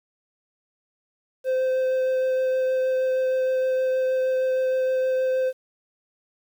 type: tone with vibrato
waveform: triangle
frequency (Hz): 518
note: C5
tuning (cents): -17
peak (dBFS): -18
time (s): 1.44-5.53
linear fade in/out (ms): 50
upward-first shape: triangle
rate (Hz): 6.4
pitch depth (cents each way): 9
effects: 9-bit